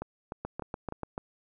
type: two click trains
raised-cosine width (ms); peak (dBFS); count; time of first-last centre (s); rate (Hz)
1; -22 / -20; 4 / 6; 0.02-0.924 / 0.45-1.179; 3.32 / 6.86
effects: none